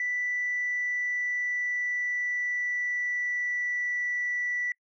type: tone with pitch glide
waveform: sine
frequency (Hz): 1975.5 to 1961.9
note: B6 to B6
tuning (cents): 0 to -12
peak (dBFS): -26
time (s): 0-4.72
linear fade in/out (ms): 2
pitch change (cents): -12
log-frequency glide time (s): 0.19-4.06
effects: noise-tail reverb RT60 0.1 s tail -26 dB re dry + tanh soft clip ceiling -22 dBFS